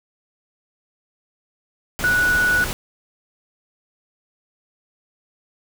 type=tone in noise; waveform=sine; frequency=1473 Hz; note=F#6; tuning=8 cents flat; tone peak=-15 dBFS; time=2.04-2.64 s; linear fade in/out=0 ms; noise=pink; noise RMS=-27 dBFS; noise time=1.99-2.73 s; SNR=+9 dB; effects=none